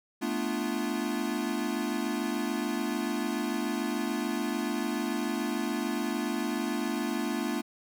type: chord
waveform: square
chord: B half-diminished seventh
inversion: third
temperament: equal with one note detuned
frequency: 220 / 246.9 / 293.7 / 344.4 Hz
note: A3 / B3 / D4 / F4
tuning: 0 / 0 / 0 / -24 cents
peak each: -35 / -35 / -35 / -36 dBFS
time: 0.21-7.62 s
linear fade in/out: 20 ms
effects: none